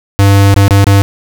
square tone with dropouts, 99.3 Hz, G2, 23 cents sharp, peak -4 dBFS, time 0.19-1.02 s, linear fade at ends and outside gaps 0 ms, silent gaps 0.542-0.563 / 0.681-0.708 / 0.843-0.868 s, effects none

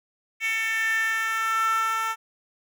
10% pulse tone with high-pass filter sweep, 446.4 Hz, A4, 25 cents sharp, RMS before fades -25 dBFS, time 0.4-2.16 s, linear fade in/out 50 ms, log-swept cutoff 2200 to 1100 Hz, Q 6.2, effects none

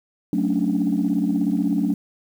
sine chord, D major seventh, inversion first, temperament equal, 185 / 220 / 277.2 / 293.7 Hz, F#3 / A3 / C#4 / D4, 0 / 0 / 0 / 0 cents, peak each -23 dBFS, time 0.33-1.94 s, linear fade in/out 2 ms, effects tanh soft clip ceiling -11 dBFS + 8-bit

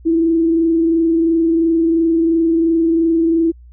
sine tone with frequency modulation, 329.6 Hz, E4, in tune, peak -11 dBFS, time 0.05-3.52 s, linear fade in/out 20 ms, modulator 22.9 Hz, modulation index 0.29, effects added 60 Hz sine -38 dBFS peak until 3.72 s

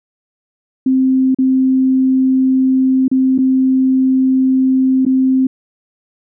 sine tone with dropouts, 261.6 Hz, C4, in tune, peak -9 dBFS, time 0.86-5.47 s, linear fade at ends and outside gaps 5 ms, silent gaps 1.347-1.386 / 3.081-3.114 / 3.38-3.386 / 5.052-5.063 s, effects none

